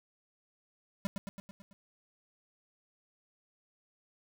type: tone with echo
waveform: square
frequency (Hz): 197.2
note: G3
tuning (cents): +11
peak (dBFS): -31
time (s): 1.05-1.07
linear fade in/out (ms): 0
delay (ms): 110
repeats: 6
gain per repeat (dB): -4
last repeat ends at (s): 1.73
effects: none